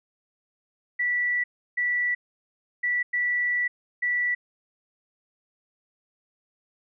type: tone bursts at uneven times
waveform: sine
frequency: 1958 Hz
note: B6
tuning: 15 cents flat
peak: -22 dBFS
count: 5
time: 0.99-1.44 / 1.77-2.15 / 2.83-3.03 / 3.13-3.68 / 4.02-4.35 s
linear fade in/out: 10 ms
effects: none